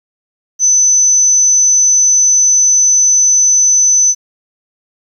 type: tone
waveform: sine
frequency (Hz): 6050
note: F#8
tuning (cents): +38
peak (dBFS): -6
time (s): 0.59-4.15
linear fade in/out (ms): 50
effects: 8-bit